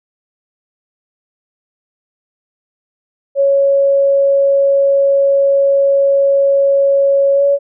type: tone with pitch glide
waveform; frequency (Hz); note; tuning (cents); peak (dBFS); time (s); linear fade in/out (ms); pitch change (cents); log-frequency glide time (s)
sine; 554.4 to 562.5; C#5 to C#5; 0 to +25; -8; 3.35-7.59; 50; +25; 7.34-7.43
effects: none